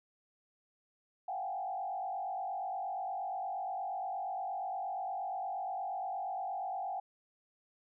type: tone with frequency modulation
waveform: sine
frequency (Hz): 761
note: F#5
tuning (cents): +48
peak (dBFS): -35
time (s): 1.28-7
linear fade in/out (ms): 5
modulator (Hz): 48.5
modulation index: 1.3
effects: none